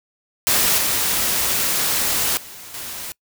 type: noise with level steps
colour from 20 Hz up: white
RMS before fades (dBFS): -17 / -20 / -38 / -31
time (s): 0.47-3.12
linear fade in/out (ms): 0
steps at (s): 0.78 / 2.37 / 2.74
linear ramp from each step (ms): 2
effects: noise-tail reverb RT60 0.1 s tail -24 dB re dry